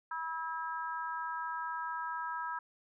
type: harmonic tone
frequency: 324.4 Hz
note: E4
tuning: 28 cents flat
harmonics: 3 / 4 / 5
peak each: -38 / -40 / -42 dBFS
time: 0.11-2.59 s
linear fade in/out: 5 ms
effects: none